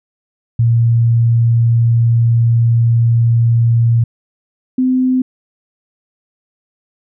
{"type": "tone pair in turn", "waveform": "sine", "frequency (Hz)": [116.54, 256.4], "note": ["A#2", "C4"], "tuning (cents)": [0, -35], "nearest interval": "octave + major second", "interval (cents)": 1365, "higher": "second", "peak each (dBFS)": [-8, -10], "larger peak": "first", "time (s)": [[0.59, 4.04], [4.78, 5.22]], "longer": "first", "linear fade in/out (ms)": 5, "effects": []}